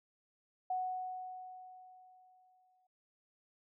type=tone with exponential decay; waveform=sine; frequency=740 Hz; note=F#5; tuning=in tune; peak=-32 dBFS; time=0.7-2.87 s; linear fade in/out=5 ms; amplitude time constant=470 ms; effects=none